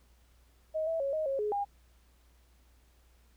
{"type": "tone with pitch steps", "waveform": "sine", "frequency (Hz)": [629, 654, 552, 625, 544, 420.2, 808], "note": ["D#5", "E5", "C#5", "D#5", "C#5", "G#4", "G#5"], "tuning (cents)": [19, -14, -7, 8, -33, 20, -48], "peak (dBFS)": -29, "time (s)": [0.74, 1.65], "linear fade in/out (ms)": 20, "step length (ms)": 130, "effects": ["added 60 Hz sine -61 dBFS peak until 3.36 s", "pink hiss -69 dBFS RMS until 3.36 s"]}